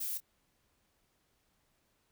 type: noise with echo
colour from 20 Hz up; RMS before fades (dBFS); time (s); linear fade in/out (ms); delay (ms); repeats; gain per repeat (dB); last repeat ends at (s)
violet; -37; 0-0.18; 10; 25; 1; -12; 0.205
effects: pink hiss -75 dBFS RMS until 2.11 s

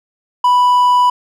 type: tone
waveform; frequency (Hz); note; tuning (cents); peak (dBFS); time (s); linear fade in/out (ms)
triangle; 987.8; B5; 0; -6; 0.44-1.1; 5
effects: none

